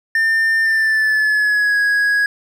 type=tone with pitch glide; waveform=triangle; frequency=1800 to 1660.2 Hz; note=A6 to G#6; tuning=+39 to -1 cents; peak=-11 dBFS; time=0.15-2.26 s; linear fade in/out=2 ms; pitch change=-140 cents; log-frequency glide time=0.62-1.78 s; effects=none